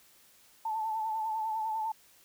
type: tone with vibrato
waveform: sine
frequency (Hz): 879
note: A5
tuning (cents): -2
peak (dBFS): -30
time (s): 0.65-1.92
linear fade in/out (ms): 5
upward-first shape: triangle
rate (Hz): 10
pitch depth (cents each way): 54
effects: white hiss -61 dBFS RMS until 2.24 s